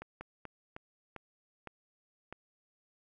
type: slowing click train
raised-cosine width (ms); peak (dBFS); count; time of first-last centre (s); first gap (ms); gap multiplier
0.5; -28; 7; 0.02-2.326; 190; 1.28
effects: none